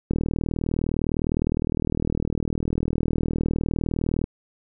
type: click train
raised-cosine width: 3 ms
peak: -11 dBFS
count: 165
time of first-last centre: 0.11-4.241 s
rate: 39.7 Hz
effects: none